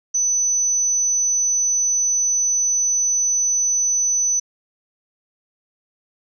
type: tone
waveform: sine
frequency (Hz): 6000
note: F#8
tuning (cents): +23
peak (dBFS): -16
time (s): 0.14-4.4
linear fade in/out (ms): 10
effects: none